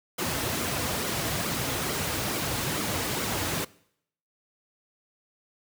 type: noise with flanger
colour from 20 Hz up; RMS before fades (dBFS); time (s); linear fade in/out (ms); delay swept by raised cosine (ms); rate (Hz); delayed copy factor
pink; -29; 0.18-3.65; 10; 1.1 to 5.3; 2.3; -0.5
effects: noise-tail reverb RT60 0.7 s tail -22 dB re dry + high-pass 80 Hz 12 dB/octave